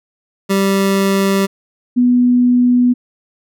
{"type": "tone pair in turn", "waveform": ["25% pulse", "sine"], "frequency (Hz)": [195.4, 246.2], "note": ["G3", "B3"], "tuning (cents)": [-5, -5], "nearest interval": "major third", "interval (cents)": 400, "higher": "second", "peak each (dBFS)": -8, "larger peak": "neither", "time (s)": [[0.49, 1.47], [1.96, 2.94]], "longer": "neither", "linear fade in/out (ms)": 20, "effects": []}